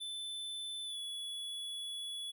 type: tone with pitch glide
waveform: square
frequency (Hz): 3520 to 3394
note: A7 to G#7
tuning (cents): 0 to +37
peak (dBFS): -40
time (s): 0-2.32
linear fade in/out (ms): 20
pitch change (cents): -63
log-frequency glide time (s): 0.84-0.99
effects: none